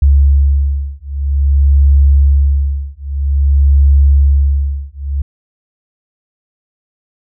sine beating tone pair, 69.6 / 70.11 Hz, C#2 / C#2, +8 / +20 cents, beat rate 0.51 Hz, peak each -10 dBFS, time 0.02-5.22 s, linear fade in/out 5 ms, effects none

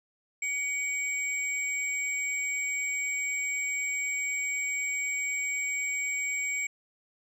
sine tone pair together, 2254 / 7582 Hz, C#7 / A#8, +28 / +28 cents, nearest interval octave + major sixth, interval 2100 cents, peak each -28 / -33 dBFS, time 0.42-6.67 s, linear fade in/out 5 ms, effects tanh soft clip ceiling -24 dBFS

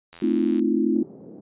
click train, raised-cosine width 0.2 ms, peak -26 dBFS, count 40, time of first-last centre 0.13-0.594 s, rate 84.1 Hz
sine chord, F dominant seventh, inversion first, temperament equal with one note detuned, 220 / 261.6 / 311.1 / 343.4 Hz, A3 / C4 / Eb4 / F4, 0 / 0 / 0 / -29 cents, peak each -24 dBFS, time 0.22-1.03 s, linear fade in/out 5 ms
white band-pass noise, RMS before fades -43 dBFS, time 0.94-1.41 s, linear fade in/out 10 ms, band 150 to 420 Hz, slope 24 dB/octave
effects resampled to 8000 Hz

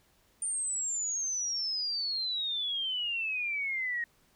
sine exponential sweep, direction down, 9070 to 1864.7 Hz, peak -30 dBFS, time 0.42-4.04 s, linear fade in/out 2 ms, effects pink hiss -67 dBFS RMS until 4.35 s

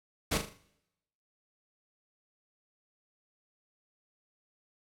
pink noise with echo, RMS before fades -29 dBFS, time 0.31-0.38 s, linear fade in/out 10 ms, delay 39 ms, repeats 5, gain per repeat -7 dB, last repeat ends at 0.575 s, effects noise-tail reverb RT60 0.9 s tail -21 dB re dry + low-pass 12000 Hz 12 dB/octave

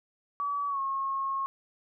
sine tone with pitch glide, 1143 to 1085.7 Hz, D6 to C#6, -47 to -36 cents, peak -28 dBFS, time 0.4-1.46 s, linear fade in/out 0 ms, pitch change -89 cents, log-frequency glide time 0.68-0.8 s, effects none

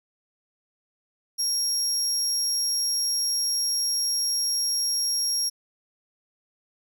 30% pulse tone, 5588 Hz, F8, in tune, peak -19 dBFS, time 1.38-5.5 s, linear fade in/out 20 ms, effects none

